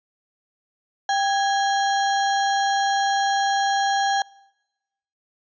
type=tone with sample-and-hold; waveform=sine; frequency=790 Hz; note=G5; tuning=13 cents sharp; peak=-18 dBFS; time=1.09-4.22 s; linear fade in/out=2 ms; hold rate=2450 Hz; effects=noise-tail reverb RT60 1.0 s tail -25 dB re dry + resampled to 16000 Hz